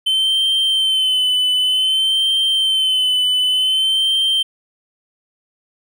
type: tone with vibrato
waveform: triangle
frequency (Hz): 3071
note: G7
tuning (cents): -36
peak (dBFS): -12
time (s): 0.06-4.43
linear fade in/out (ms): 10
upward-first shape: sine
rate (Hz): 0.54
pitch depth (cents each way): 40
effects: none